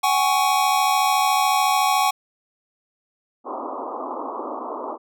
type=chord; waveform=square; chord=F# suspended second; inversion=none; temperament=equal with one note detuned; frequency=756.8 / 830.6 / 1108.7 Hz; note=F#5 / G#5 / C#6; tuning=+39 / 0 / 0 cents; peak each=-22 dBFS; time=0.03-2.11 s; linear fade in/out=10 ms
type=band-pass noise; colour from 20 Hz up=white; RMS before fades=-30 dBFS; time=3.44-4.98 s; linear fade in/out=50 ms; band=240 to 1200 Hz; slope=96 dB/octave
effects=none